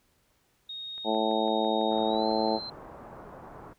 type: tone with pitch glide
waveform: sine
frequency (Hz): 3729 to 4114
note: A#7 to C8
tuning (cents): 0 to -30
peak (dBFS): -36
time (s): 0.69-2.7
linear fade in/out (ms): 5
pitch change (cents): +170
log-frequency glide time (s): 2.06-2.27
type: click train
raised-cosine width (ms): 0.5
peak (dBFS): -37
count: 10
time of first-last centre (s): 0.98-2.48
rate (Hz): 6
type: harmonic tone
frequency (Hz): 110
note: A2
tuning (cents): 0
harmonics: 2 / 3 / 4 / 5 / 6 / 7 / 8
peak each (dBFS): -32 / -32 / -32 / -32 / -32 / -32 / -32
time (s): 1.04-2.6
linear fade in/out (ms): 50
type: low-pass noise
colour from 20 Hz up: white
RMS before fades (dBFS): -46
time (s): 1.9-3.74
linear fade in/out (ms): 20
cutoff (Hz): 1100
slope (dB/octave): 24
effects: pink hiss -69 dBFS RMS until 3.78 s